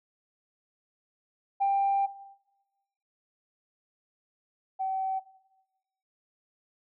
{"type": "tone pair in turn", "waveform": "sine", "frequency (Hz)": [791, 764.5], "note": ["G5", "G5"], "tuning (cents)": [15, -44], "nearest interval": "minor second", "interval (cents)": 59, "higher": "first", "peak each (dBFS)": [-21, -27], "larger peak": "first", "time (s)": [[1.6, 2.07], [4.79, 5.2]], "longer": "first", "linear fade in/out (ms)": 20, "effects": ["noise-tail reverb RT60 1.0 s tail -17 dB re dry", "tanh soft clip ceiling -19 dBFS"]}